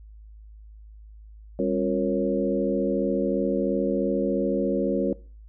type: tone cluster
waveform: sine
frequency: 199.2 / 273.3 / 356.5 / 467.3 / 550 Hz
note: G3 / C#4 / F4 / A#4 / C#5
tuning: +28 / -24 / +36 / +4 / -14 cents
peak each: -28 dBFS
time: 1.59-5.13 s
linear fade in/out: 2 ms
effects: noise-tail reverb RT60 0.4 s tail -21 dB re dry + added 53 Hz sine -43 dBFS peak until 5.48 s